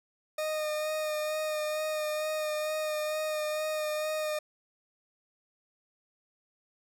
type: tone with vibrato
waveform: 40% pulse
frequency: 614 Hz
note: D#5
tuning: 23 cents flat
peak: -29 dBFS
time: 0.38-4.39 s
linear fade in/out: 5 ms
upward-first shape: sine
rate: 2.2 Hz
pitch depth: 19 cents each way
effects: none